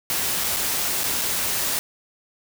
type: noise with dropouts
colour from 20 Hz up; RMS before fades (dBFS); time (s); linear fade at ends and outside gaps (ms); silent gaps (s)
white; -24; 0.1-1.79; 0; 0.438-0.442 / 0.563-0.568 / 1.035-1.04 / 1.214-1.218
effects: none